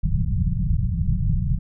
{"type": "low-pass noise", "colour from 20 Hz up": "pink", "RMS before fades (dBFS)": -21, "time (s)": [0.03, 1.59], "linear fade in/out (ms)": 10, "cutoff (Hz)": 190, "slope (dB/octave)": 96, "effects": []}